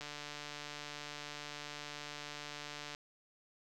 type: click train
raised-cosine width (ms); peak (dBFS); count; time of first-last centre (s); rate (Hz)
0.2; -27; 433; 0.01-2.949; 147
effects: none